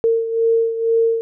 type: beating tone pair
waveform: sine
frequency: 455.7 / 457.8 Hz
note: A#4 / A#4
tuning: -39 / -31 cents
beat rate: 2.1 Hz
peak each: -15 / -21 dBFS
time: 0.04-1.21 s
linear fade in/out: 0 ms
effects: none